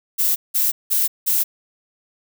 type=noise bursts; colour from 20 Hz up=violet; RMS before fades=-18 dBFS; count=4; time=0.18-1.44 s; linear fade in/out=20 ms; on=180 ms; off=180 ms; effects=none